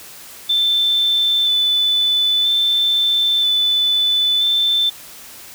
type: tone with vibrato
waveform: sine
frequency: 3520 Hz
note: A7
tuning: in tune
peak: -13 dBFS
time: 0.49-4.9 s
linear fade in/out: 10 ms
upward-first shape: square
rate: 0.51 Hz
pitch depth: 11 cents each way
effects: white hiss -38 dBFS RMS until 5.54 s